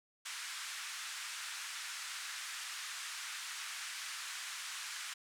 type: band-pass noise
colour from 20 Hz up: pink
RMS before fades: -44 dBFS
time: 0.25-5.14 s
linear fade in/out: 10 ms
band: 1300 to 9700 Hz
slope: 24 dB/octave
effects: none